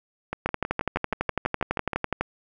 two click trains, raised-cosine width 0.5 ms, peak -9 / -13 dBFS, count 22 / 11, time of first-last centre 0.46-2.21 / 0.33-1.933 s, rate 12 / 6.24 Hz, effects none

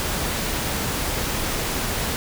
pink noise, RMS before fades -25 dBFS, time 0-2.16 s, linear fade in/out 0 ms, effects none

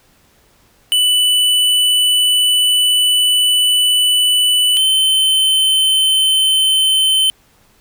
square tone pair in turn, 2981 / 3072 Hz, F#7 / G7, +12 / -36 cents, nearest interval minor second, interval 52 cents, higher second, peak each -11 dBFS, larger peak neither, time 0.92-4.77 / 4.77-7.3 s, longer first, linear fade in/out 0 ms, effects pink hiss -53 dBFS RMS until 7.8 s

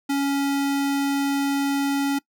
square tone, 279.1 Hz, C#4, 12 cents sharp, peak -21 dBFS, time 0.09-2.19 s, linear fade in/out 10 ms, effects noise-tail reverb RT60 0.1 s tail -22 dB re dry

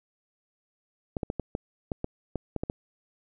clicks, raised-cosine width 2 ms, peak -16 dBFS, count 11, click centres 1.168 / 1.232 / 1.301 / 1.397 / 1.551 / 1.918 / 2.044 / 2.357 / 2.563 / 2.635 / 2.699 s, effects none

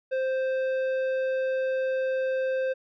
sine tone with tanh clipping, 523.3 Hz, C5, in tune, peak -26 dBFS, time 0.11-2.74 s, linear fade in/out 20 ms, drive 10 dB, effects none

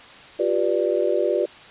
sine chord, G dominant seventh, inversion third, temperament just, 352.8 / 392 / 490 / 588 Hz, F4 / G4 / B4 / D5, +18 / 0 / -14 / +2 cents, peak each -24 / -24 / -25 / -23 dBFS, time 0.39-1.46 s, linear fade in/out 10 ms, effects white hiss -44 dBFS RMS until 1.7 s + resampled to 8000 Hz

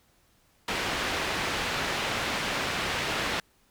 white low-pass noise, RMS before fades -30 dBFS, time 0.68-3.4 s, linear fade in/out 2 ms, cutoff 2800 Hz, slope 12 dB/octave, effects pink hiss -65 dBFS RMS until 3.7 s

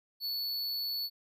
square tone, 4435 Hz, C#8, in tune, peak -33 dBFS, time 0.2-1.1 s, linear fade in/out 50 ms, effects none

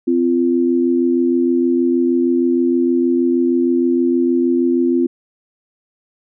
sine tone pair together, 257.9 / 344.3 Hz, C4 / F4, -25 / -25 cents, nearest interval perfect fourth, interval 500 cents, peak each -15 dBFS, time 0.07-5.07 s, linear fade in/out 10 ms, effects none

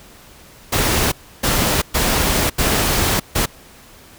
pink noise bursts at uneven times, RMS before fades -17 dBFS, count 5, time 0.72-1.12 / 1.43-1.82 / 1.94-2.5 / 2.58-3.2 / 3.35-3.46 s, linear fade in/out 10 ms, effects pink hiss -44 dBFS RMS until 4.18 s

